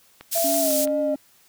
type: click train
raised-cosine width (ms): 0.3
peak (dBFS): -23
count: 5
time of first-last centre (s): 0.21-0.874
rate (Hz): 6.02
type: high-pass noise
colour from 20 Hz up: pink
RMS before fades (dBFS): -25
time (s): 0.31-0.86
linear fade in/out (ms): 20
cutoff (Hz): 7000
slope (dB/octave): 12
type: tone with pitch glide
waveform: sine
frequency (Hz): 669 to 606.4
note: E5 to D#5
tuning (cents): +25 to -45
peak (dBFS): -21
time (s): 0.35-1.15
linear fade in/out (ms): 10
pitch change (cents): -170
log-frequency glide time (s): 0.6-0.73
type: tone with vibrato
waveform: triangle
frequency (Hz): 277.2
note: C#4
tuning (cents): 0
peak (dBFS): -24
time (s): 0.44-1.16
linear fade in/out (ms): 5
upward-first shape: triangle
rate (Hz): 2.3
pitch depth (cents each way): 44
effects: white hiss -57 dBFS RMS until 1.48 s